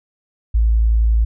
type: tone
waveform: sine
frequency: 55.6 Hz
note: A1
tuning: 19 cents sharp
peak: -11 dBFS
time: 0.54-1.25 s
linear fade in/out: 10 ms
effects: none